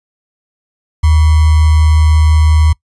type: tone with sample-and-hold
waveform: sine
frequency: 77.9 Hz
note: D#2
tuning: 3 cents sharp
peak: -5 dBFS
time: 1.03-2.73 s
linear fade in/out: 10 ms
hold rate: 1050 Hz
effects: noise-tail reverb RT60 0.1 s tail -23 dB re dry + resampled to 24000 Hz